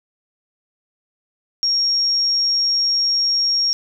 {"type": "tone", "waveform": "sine", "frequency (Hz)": 5570, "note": "F8", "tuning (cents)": -5, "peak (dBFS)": -15, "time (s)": [1.63, 3.73], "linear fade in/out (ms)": 0, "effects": []}